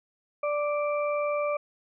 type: harmonic tone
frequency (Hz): 587.3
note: D5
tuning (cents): 0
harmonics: 1 / 2 / 4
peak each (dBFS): -26 / -32 / -37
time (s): 0.43-1.57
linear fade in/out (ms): 5
effects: none